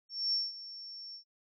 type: tone with ADSR envelope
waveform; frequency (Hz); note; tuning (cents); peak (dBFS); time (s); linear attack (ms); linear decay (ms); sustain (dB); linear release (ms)
sine; 5450; F8; -43; -27; 0.09-1.24; 240; 190; -16; 93
effects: noise-tail reverb RT60 0.1 s tail -26 dB re dry